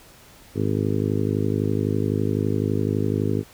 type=harmonic tone; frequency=51.9 Hz; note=G#1; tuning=in tune; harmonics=2 / 3 / 4 / 5 / 6 / 7 / 8 / 9; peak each=-25 / -28 / -29 / -27 / -30 / -30 / -29 / -34 dBFS; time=0.54-3.44 s; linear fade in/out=50 ms; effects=pink hiss -49 dBFS RMS until 3.53 s